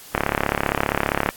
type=click train; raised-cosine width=0.5 ms; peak=-3 dBFS; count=41; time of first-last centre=0.15-1.29 s; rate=35.1 Hz; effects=white hiss -42 dBFS RMS until 1.36 s + AAC 64 kbps